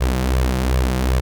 sawtooth tone with flanger, 63.9 Hz, C2, 40 cents flat, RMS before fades -18 dBFS, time 0-1.21 s, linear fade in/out 20 ms, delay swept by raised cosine 1.7 to 5.8 ms, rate 2.6 Hz, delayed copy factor +0.65, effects none

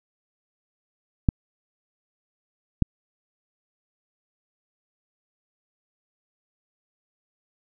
clicks, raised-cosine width 5 ms, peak -5 dBFS, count 2, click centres 1.288 / 2.823 s, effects none

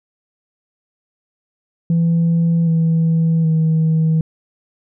sine tone with pitch steps, 167.3 / 163.48 / 159.75 Hz, E3 / E3 / D#3, +26 / -14 / +46 cents, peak -10 dBFS, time 1.9-4.21 s, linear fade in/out 2 ms, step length 770 ms, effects tanh soft clip ceiling -10 dBFS

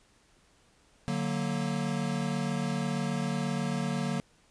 square chord, D augmented, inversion none, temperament equal, 146.83 / 185 / 233.1 Hz, D3 / F#3 / A#3, 0 / 0 / 0 cents, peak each -34 dBFS, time 1.08-4.2 s, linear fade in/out 0 ms, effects pink hiss -64 dBFS RMS until 4.5 s + resampled to 22050 Hz

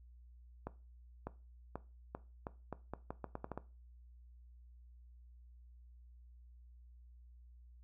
accelerating click train, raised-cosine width 1 ms, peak -27 dBFS, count 13, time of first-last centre 0.67-3.576 s, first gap 600 ms, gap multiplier 0.81, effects noise-tail reverb RT60 0.3 s tail -17 dB re dry + added 60 Hz sine -56 dBFS peak until 7.83 s

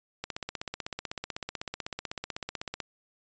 click train, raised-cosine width 0.2 ms, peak -17 dBFS, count 42, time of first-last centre 0.24-2.803 s, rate 16 Hz, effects resampled to 16000 Hz

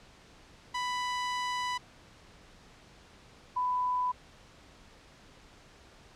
sawtooth / sine tone pair in turn, 992 / 996.8 Hz, B5 / B5, +7 / +16 cents, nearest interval unison, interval 9 cents, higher second, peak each -27 dBFS, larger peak neither, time 0.74-1.78 / 3.56-4.12 s, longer first, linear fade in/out 10 ms, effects pink hiss -56 dBFS RMS until 6.15 s + low-pass 6000 Hz 12 dB/octave

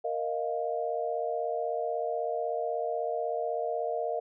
sine chord, Bb suspended fourth, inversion none, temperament equal, 466.2 / 622.3 / 698.5 Hz, Bb4 / Eb5 / F5, 0 / 0 / 0 cents, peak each -33 dBFS, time 0.04-4.2 s, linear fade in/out 10 ms, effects none

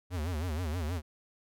square tone with vibrato, 82.41 Hz, E2, in tune, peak -32 dBFS, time 0.1-1.02 s, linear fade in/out 50 ms, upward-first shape sine, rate 6.3 Hz, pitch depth 190 cents each way, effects none

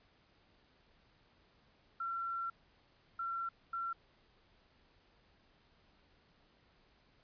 sine tone bursts at uneven times, 1359 Hz, F6, 48 cents flat, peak -36 dBFS, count 3, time 2-2.5 / 3.19-3.49 / 3.73-3.93 s, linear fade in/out 5 ms, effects pink hiss -69 dBFS RMS until 7.23 s + resampled to 11025 Hz

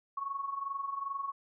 sine tone with amplitude modulation, 1106 Hz, C#6, 4 cents flat, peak -31 dBFS, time 0.17-1.32 s, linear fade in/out 5 ms, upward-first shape sine, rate 22.5 Hz, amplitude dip 70%, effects none

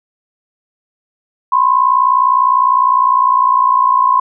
sine tone pair together, 1007 / 1066.9 Hz, B5 / C6, +33 / +33 cents, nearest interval minor second, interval 100 cents, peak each -11 dBFS, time 1.52-4.2 s, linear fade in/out 5 ms, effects none

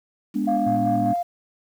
sine chord, G# diminished, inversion none, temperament equal, 207.7 / 246.9 / 293.7 Hz, G#3 / B3 / D4, 0 / 0 / 0 cents, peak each -25 dBFS, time 0.34-1.14 s, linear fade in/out 20 ms
sine tone with tremolo, 698.5 Hz, F5, in tune, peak -19 dBFS, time 0.47-1.23 s, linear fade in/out 10 ms, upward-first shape square, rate 5.1 Hz, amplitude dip 25%
sine tone, 114 Hz, A#2, 38 cents flat, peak -27 dBFS, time 0.66-1.13 s, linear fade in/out 10 ms
effects tanh soft clip ceiling -11 dBFS + 8-bit

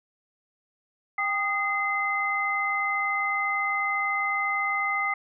sine tone cluster, 793 / 1235 / 2063 Hz, G5 / D#6 / C7, +20 / -13 / -25 cents, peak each -31 / -29 / -26 dBFS, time 1.18-5.14 s, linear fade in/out 5 ms, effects none

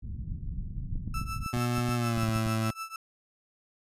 pink low-pass noise, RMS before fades -35 dBFS, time 0.02-1.45 s, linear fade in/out 20 ms, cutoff 170 Hz, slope 24 dB/octave
clicks, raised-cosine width 5 ms, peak -23 dBFS, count 12, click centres 0.957 / 1.077 / 1.215 / 1.462 / 1.567 / 1.782 / 1.89 / 2.176 / 2.233 / 2.289 / 2.361 / 2.465 s
35% pulse tone with tremolo, 1321 Hz, E6, 3 cents sharp, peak -31 dBFS, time 1.14-2.96 s, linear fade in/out 2 ms, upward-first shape triangle, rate 6.7 Hz, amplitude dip 95%
25% pulse tone with pitch glide, 121.3 to 111.23 Hz, B2 to A2, -31 to +19 cents, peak -23 dBFS, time 1.53-2.71 s, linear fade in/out 5 ms, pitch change -150 cents, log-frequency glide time 1.95-2.27 s
effects resampled to 32000 Hz

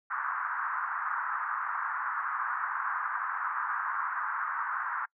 pink band-pass noise, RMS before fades -33 dBFS, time 0.1-5.06 s, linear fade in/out 10 ms, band 1000 to 1600 Hz, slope 48 dB/octave, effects noise-tail reverb RT60 0.1 s tail -26 dB re dry

